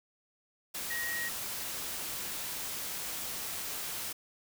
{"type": "tone in noise", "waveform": "sine", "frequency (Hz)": 1889, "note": "A#6", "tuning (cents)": 22, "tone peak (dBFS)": -34, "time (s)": [0.9, 1.29], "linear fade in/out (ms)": 10, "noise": "white", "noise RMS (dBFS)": -38, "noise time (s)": [0.74, 4.13], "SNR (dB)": 1, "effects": []}